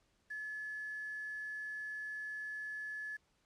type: tone with quantisation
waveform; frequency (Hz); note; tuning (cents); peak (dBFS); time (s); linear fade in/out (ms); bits
sine; 1714; A6; -46; -40; 0.3-3.17; 10; 10
effects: pink hiss -75 dBFS RMS until 3.45 s + low-pass 8000 Hz 12 dB/octave